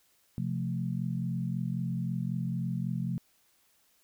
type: chord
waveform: sine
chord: F major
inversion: second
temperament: equal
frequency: 130.81 / 174.61 / 220 Hz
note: C3 / F3 / A3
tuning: 0 / 0 / 0 cents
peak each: -33 / -33 / -37 dBFS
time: 0.38-3.18 s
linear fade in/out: 0 ms
effects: white hiss -68 dBFS RMS until 4.03 s